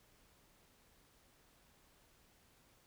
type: silence
effects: pink hiss -69 dBFS RMS until 2.86 s